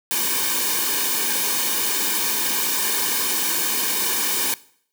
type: noise with comb filter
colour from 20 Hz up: white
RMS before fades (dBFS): -22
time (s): 0.11-4.54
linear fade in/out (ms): 0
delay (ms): 1.5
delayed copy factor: -0.85
effects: noise-tail reverb RT60 0.6 s tail -20 dB re dry + high-pass 200 Hz 12 dB/octave